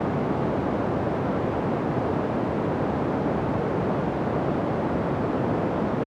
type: band-pass noise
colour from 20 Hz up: pink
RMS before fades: -25 dBFS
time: 0-6.04 s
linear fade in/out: 10 ms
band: 130 to 790 Hz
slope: 12 dB/octave
effects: high-pass 60 Hz 12 dB/octave